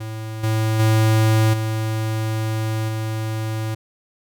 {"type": "tone with level steps", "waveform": "square", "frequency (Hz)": 110, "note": "A2", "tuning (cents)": 0, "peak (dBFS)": [-28, -18, -14, -21, -23], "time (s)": [0, 3.75], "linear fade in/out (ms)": 10, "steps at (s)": [0.43, 0.79, 1.53, 2.88], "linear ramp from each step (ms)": 10, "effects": []}